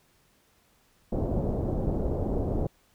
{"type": "low-pass noise", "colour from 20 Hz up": "pink", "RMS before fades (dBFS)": -28, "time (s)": [1.12, 2.67], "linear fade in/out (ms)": 5, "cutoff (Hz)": 630, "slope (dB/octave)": 24, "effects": ["pink hiss -65 dBFS RMS until 2.94 s"]}